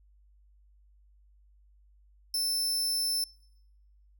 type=tone; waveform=sawtooth; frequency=5300 Hz; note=E8; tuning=9 cents sharp; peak=-25 dBFS; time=2.34-3.24 s; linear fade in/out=2 ms; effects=noise-tail reverb RT60 1.0 s tail -26 dB re dry + added 50 Hz sine -58 dBFS peak until 4.19 s